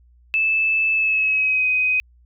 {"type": "tone with pitch glide", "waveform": "sine", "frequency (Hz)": [2625, 2511], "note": ["E7", "D#7"], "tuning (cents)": [-8, 15], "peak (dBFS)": -16, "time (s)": [0.34, 2], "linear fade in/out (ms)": 0, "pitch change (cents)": -77, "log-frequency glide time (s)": [0.92, 1.67], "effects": ["added 60 Hz sine -50 dBFS peak until 2.25 s"]}